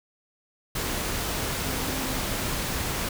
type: tone in noise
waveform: sine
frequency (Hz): 261.6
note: C4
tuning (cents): 0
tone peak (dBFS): -37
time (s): 1.65-2.21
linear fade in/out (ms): 5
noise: pink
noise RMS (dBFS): -29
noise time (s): 0.75-3.09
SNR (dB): -11
effects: none